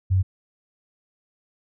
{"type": "tone", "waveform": "sine", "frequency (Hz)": 94, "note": "F#2", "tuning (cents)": 28, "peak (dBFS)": -16, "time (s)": [0.1, 0.23], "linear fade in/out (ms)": 20, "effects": []}